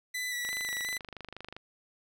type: tone with vibrato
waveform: sawtooth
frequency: 1975.5 Hz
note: B6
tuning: in tune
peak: -29 dBFS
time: 0.14-0.98 s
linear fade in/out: 10 ms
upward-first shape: square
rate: 2.8 Hz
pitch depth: 20 cents each way
type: click train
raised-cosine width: 0.3 ms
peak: -26 dBFS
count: 29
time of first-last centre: 0.45-1.566 s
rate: 25.1 Hz
effects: none